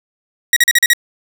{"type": "tone bursts", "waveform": "sawtooth", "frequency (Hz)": 1903, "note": "A#6", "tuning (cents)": 35, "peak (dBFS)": -4, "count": 6, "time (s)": [0.53, 0.934], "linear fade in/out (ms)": 2, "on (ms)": 34, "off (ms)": 40, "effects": []}